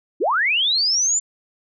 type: linear sweep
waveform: sine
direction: up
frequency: 253.5 to 7260 Hz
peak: -16 dBFS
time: 0.2-1.2 s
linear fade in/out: 20 ms
effects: none